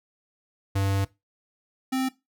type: tone pair in turn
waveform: square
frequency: 98 / 261.6 Hz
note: G2 / C4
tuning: 0 / 0 cents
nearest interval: octave + perfect fourth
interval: 1700 cents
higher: second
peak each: -23 / -24 dBFS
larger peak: first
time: 0.75-1.05 / 1.92-2.09 s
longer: first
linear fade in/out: 10 ms
effects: noise-tail reverb RT60 0.2 s tail -18 dB re dry